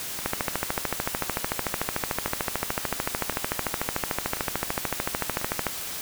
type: two click trains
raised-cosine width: 0.5 ms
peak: -9 / -19 dBFS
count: 74 / 6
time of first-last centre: 0.26-5.667 / 0.19-5.415 s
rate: 13.5 / 0.957 Hz
effects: white hiss -34 dBFS RMS until 6.01 s